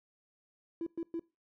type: tone bursts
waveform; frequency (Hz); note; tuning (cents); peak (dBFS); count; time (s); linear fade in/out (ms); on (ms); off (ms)
triangle; 333.6; E4; +21; -30; 3; 0.81-1.195; 2; 55; 110
effects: noise-tail reverb RT60 0.3 s tail -26 dB re dry + tanh soft clip ceiling -31 dBFS